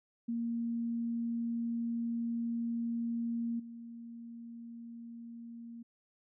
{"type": "tone with level steps", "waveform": "sine", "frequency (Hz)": 233.1, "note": "A#3", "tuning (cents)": 0, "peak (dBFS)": [-32, -44], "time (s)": [0.28, 5.83], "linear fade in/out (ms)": 10, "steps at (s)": 3.59, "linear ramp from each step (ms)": 10, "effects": []}